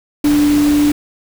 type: tone in noise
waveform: sine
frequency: 293.7 Hz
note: D4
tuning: in tune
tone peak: -9 dBFS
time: 0.24-0.92 s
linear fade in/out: 5 ms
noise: pink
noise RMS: -24 dBFS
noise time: 0.24-0.92 s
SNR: +12 dB
effects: none